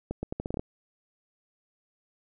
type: accelerating click train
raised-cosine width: 2 ms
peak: -18 dBFS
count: 9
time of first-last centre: 0.11-0.595 s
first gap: 120 ms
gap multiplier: 0.79
effects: none